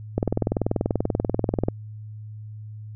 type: click train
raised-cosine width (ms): 2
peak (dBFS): -8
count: 32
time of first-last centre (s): 0.18-1.685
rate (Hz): 20.6
effects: added 107 Hz sine -35 dBFS peak until 2.95 s